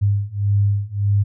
sine beating tone pair, 100.4 / 102.1 Hz, G2 / G#2, +42 / -29 cents, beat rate 1.7 Hz, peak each -19 / -18 dBFS, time 0.01-1.24 s, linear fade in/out 20 ms, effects none

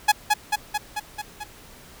sawtooth tone with echo, 841 Hz, G#5, 22 cents sharp, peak -9 dBFS, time 0.08-0.12 s, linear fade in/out 10 ms, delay 220 ms, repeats 6, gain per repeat -3 dB, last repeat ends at 1.44 s, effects pink hiss -47 dBFS RMS until 2 s

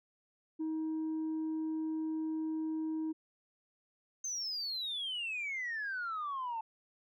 sine tone, 316.3 Hz, D#4, 29 cents sharp, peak -31 dBFS, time 0.59-3.13 s, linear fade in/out 20 ms
sine exponential sweep, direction down, 6330 to 878 Hz, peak -34 dBFS, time 4.24-6.61 s, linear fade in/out 5 ms
effects tanh soft clip ceiling -32 dBFS

